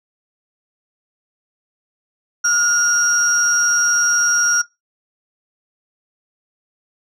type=tone pair together; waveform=sine; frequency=1416 / 5664 Hz; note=F6 / F8; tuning=+23 / +23 cents; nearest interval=2 octaves; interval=2400 cents; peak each=-15 dBFS; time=2.44-4.62 s; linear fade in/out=10 ms; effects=noise-tail reverb RT60 0.2 s tail -20 dB re dry + tanh soft clip ceiling -7 dBFS